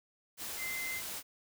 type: tone in noise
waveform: sine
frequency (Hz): 2071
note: C7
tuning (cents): -18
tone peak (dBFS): -37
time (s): 0.57-1.02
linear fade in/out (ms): 50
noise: white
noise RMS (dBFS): -41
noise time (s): 0.37-1.23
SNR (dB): +1
effects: none